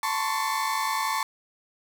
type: tone cluster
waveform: 35% pulse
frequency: 885 / 1028 / 1068 / 1119 Hz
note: A5 / C6 / C6 / C#6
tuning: +10 / -31 / +35 / +16 cents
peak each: -27 / -31 / -32 / -28 dBFS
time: 0.03-1.23 s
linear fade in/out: 2 ms
effects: none